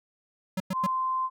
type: tone bursts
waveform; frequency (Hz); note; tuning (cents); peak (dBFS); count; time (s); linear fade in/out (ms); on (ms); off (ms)
square; 187.9; F#3; +27; -27; 3; 0.57-0.866; 5; 32; 100
type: tone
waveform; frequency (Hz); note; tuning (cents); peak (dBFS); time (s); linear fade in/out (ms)
sine; 1039; C6; -12; -25; 0.72-1.3; 50
effects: none